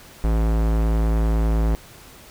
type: tone with low-pass filter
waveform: square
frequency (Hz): 55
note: A1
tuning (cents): 0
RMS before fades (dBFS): -19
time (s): 0.24-1.75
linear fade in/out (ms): 0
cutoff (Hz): 1300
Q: 0.59
effects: pink hiss -45 dBFS RMS until 2.3 s